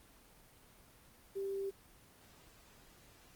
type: tone with quantisation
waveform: sine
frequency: 392 Hz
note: G4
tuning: in tune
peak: -36 dBFS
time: 1.35-1.71 s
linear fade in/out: 20 ms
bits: 10
effects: pink hiss -62 dBFS RMS until 3.35 s + Opus 24 kbps